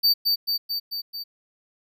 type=tone with echo; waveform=square; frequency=4603 Hz; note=D8; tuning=36 cents flat; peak=-16 dBFS; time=0.03-0.14 s; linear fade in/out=20 ms; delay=220 ms; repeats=5; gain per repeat=-3 dB; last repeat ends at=1.24 s; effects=none